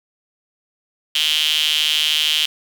sawtooth tone with high-pass filter, 153.1 Hz, D#3, 28 cents flat, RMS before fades -18 dBFS, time 1.15-2.46 s, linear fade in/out 5 ms, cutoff 3100 Hz, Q 7.1, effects none

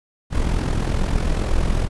brown noise with amplitude modulation, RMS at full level -17 dBFS, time 0.3-1.89 s, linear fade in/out 50 ms, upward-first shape sine, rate 42.2 Hz, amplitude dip 60%, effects resampled to 24000 Hz

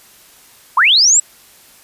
sine linear sweep, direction up, 892 to 7902 Hz, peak -7 dBFS, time 0.77-1.2 s, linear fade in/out 5 ms, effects white hiss -45 dBFS RMS until 1.83 s + resampled to 32000 Hz

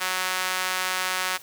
sawtooth tone with high-pass filter, 185 Hz, F#3, in tune, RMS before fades -27 dBFS, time 0-1.38 s, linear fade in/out 20 ms, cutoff 1300 Hz, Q 0.94, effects white hiss -47 dBFS RMS until 1.42 s

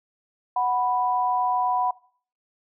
sine tone pair together, 740 / 987.8 Hz, F#5 / B5, 0 / 0 cents, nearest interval perfect fourth, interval 500 cents, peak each -23 dBFS, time 0.56-1.91 s, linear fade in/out 5 ms, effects noise-tail reverb RT60 0.5 s tail -21 dB re dry

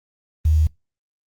sine tone with quantisation, 77.78 Hz, D#2, in tune, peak -13 dBFS, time 0.45-0.67 s, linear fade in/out 5 ms, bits 7, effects noise-tail reverb RT60 0.2 s tail -23 dB re dry + Opus 24 kbps

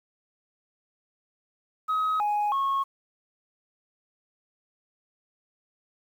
sine tone with pitch steps, 1269 / 832 / 1094 Hz, D#6 / G#5 / C#6, +34 / +3 / -23 cents, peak -21 dBFS, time 1.88-2.84 s, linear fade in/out 20 ms, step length 320 ms, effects tanh soft clip ceiling -21 dBFS + 9-bit

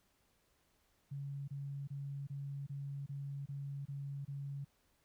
sine tone bursts, 140 Hz, C#3, 18 cents sharp, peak -40 dBFS, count 9, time 1.11-4.648 s, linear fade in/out 10 ms, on 370 ms, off 26 ms, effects pink hiss -75 dBFS RMS until 5.04 s

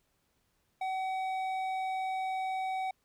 sine tone with hard clipping, 757 Hz, F#5, 39 cents sharp, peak -33 dBFS, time 0.81-2.91 s, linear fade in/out 5 ms, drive 8 dB, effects pink hiss -75 dBFS RMS until 3.04 s

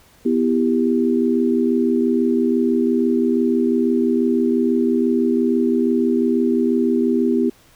sine chord, E minor, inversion second, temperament just, 247.2 / 329.6 / 395.6 Hz, B3 / E4 / G4, +2 / 0 / +16 cents, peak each -17 / -21 / -20 dBFS, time 0.25-7.5 s, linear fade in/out 10 ms, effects pink hiss -52 dBFS RMS until 7.75 s

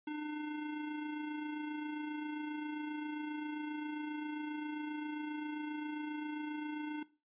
square tone with amplitude modulation, 301 Hz, D4, 43 cents sharp, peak -37 dBFS, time 0.07-7.03 s, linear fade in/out 5 ms, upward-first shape sine, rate 27.5 Hz, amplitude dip 35%, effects noise-tail reverb RT60 0.3 s tail -18 dB re dry + resampled to 8000 Hz

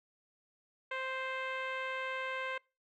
10% pulse tone with low-pass filter, 523.3 Hz, C5, in tune, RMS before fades -38 dBFS, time 0.91-2.58 s, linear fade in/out 5 ms, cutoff 2300 Hz, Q 1.2, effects noise-tail reverb RT60 0.3 s tail -25 dB re dry

